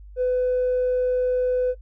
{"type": "tone with tanh clipping", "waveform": "triangle", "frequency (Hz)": 502, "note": "B4", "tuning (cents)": 28, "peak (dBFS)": -19, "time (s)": [0.16, 1.75], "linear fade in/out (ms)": 50, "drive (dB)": 5, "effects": ["noise-tail reverb RT60 0.1 s tail -21 dB re dry", "added 50 Hz sine -40 dBFS peak until 1.81 s"]}